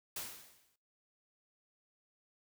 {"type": "noise with exponential decay", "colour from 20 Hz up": "white", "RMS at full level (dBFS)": -39, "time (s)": [0.16, 0.76], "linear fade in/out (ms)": 5, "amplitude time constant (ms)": 130, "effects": ["noise-tail reverb RT60 0.3 s tail -19 dB re dry"]}